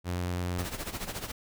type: tone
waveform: sawtooth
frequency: 89 Hz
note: F2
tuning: 33 cents sharp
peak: -26 dBFS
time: 0.04-0.67 s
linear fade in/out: 50 ms
type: noise with tremolo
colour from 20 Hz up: pink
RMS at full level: -34 dBFS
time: 0.58-1.32 s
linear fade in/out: 10 ms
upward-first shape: sine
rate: 14 Hz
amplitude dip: 75%
effects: none